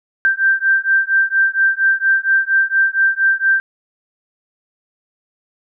sine beating tone pair, 1568 / 1572.3 Hz, G6 / G6, 0 / +5 cents, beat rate 4.3 Hz, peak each -15 dBFS, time 0.25-3.6 s, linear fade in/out 0 ms, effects none

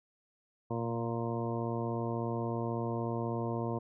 harmonic tone with a mistuned harmonic, 116.4 Hz, A#2, 2 cents flat, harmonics 1 / 2 / 3 / 4 / 5 / 6 / 8 / 9, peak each -36 / -38 / -39 / -40 / -43 / -43 / -43 / -46 dBFS, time 0.7-3.79 s, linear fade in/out 10 ms, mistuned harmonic 1, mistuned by +30 cents, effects none

